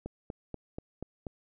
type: click train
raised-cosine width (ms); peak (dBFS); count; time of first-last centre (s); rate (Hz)
2; -24; 6; 0.06-1.268; 4.14
effects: none